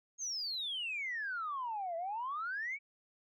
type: exponential two-way sweep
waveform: sine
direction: down then up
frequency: 6600 to 653 to 2320 Hz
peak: -35 dBFS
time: 0.18-2.79 s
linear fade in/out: 50 ms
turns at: 1.96 s
effects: tanh soft clip ceiling -31 dBFS